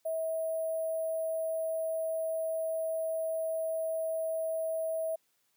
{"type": "tone with sample-and-hold", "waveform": "sine", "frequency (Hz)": 645, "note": "E5", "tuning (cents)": -38, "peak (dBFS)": -30, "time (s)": [0.05, 5.16], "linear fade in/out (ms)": 10, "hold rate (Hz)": 11025, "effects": ["white hiss -74 dBFS RMS until 5.56 s", "high-pass 100 Hz 12 dB/octave"]}